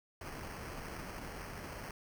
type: noise with sample-and-hold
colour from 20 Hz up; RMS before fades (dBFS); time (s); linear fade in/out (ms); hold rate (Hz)
pink; -45; 0.21-1.91; 2; 3675
effects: none